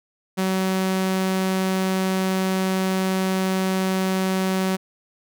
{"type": "tone", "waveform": "sawtooth", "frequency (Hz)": 188.7, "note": "F#3", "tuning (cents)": 34, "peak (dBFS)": -16, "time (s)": [0.37, 4.77], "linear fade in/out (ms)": 20, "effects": []}